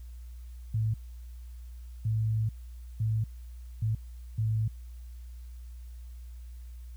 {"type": "tone bursts at uneven times", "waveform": "sine", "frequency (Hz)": 110.2, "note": "A2", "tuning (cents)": 3, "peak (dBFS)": -25, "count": 5, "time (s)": [[0.74, 0.94], [2.05, 2.49], [3, 3.24], [3.82, 3.95], [4.38, 4.68]], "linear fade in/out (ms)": 5, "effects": ["added 60 Hz sine -41 dBFS peak until 6.96 s", "white hiss -65 dBFS RMS until 6.96 s"]}